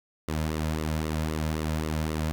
sawtooth tone with flanger, 78.1 Hz, D#2, 7 cents sharp, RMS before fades -29 dBFS, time 0.28-2.32 s, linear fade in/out 0 ms, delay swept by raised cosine 1.2 to 2.7 ms, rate 3.8 Hz, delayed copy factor -0.65, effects none

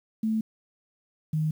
sine tone pair in turn, 220 / 155.56 Hz, A3 / D#3, 0 / 0 cents, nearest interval tritone, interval 600 cents, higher first, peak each -23 dBFS, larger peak neither, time 0.23-0.41 / 1.33-1.51 s, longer neither, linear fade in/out 5 ms, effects 9-bit

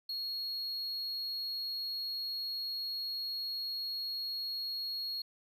triangle tone, 4307 Hz, C8, 49 cents sharp, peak -34 dBFS, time 0.09-5.22 s, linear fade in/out 5 ms, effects none

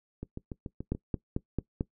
two click trains, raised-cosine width 3 ms, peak -16 / -24 dBFS, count 5 / 6, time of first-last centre 0.92-1.809 / 0.23-0.949 s, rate 4.5 / 6.95 Hz, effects noise-tail reverb RT60 0.1 s tail -20 dB re dry

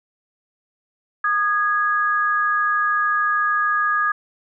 sine tone pair together, 1227.7 / 1661.2 Hz, D#6 / G#6, -24 / 0 cents, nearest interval perfect fourth, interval 524 cents, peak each -19 / -20 dBFS, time 1.24-4.12 s, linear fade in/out 5 ms, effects none

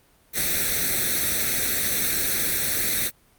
white noise with comb filter, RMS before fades -23 dBFS, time 0.33-3.11 s, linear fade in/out 50 ms, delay 0.5 ms, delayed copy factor +0.85, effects pink hiss -59 dBFS RMS until 3.38 s + Opus 32 kbps

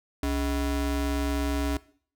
square ring-modulated tone, 174.61 Hz, F3, in tune, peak -23 dBFS, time 0.23-1.77 s, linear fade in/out 2 ms, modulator 109 Hz, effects noise-tail reverb RT60 0.5 s tail -19 dB re dry

